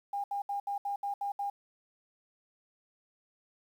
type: tone bursts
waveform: sine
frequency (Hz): 806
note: G5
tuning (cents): +48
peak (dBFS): -31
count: 8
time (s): 0.13-1.5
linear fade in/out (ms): 5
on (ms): 110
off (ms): 70
effects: 10-bit